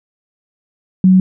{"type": "tone", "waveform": "sine", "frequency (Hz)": 186.6, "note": "F#3", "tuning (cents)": 15, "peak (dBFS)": -5, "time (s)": [1.04, 1.2], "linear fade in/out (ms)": 2, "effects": []}